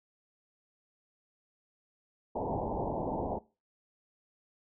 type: low-pass noise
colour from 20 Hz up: white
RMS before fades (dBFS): -34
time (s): 2.35-3.39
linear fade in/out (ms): 10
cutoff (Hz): 940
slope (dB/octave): 96
effects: noise-tail reverb RT60 0.3 s tail -20 dB re dry